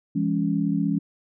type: tone cluster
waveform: sine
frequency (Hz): 168.8 / 205.2 / 278.8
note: E3 / G#3 / C#4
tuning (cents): +41 / -21 / +10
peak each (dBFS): -25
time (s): 0.15-0.99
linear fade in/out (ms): 10
effects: none